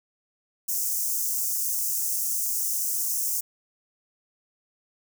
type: high-pass noise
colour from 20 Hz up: white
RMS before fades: -27 dBFS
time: 0.68-3.41 s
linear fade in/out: 10 ms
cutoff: 5700 Hz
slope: 48 dB/octave
effects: none